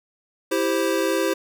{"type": "chord", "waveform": "square", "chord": "C major", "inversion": "first", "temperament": "equal", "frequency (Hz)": [329.6, 392, 523.3], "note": ["E4", "G4", "C5"], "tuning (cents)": [0, 0, 0], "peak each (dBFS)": -25, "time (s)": [0.51, 1.34], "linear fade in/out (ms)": 10, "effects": []}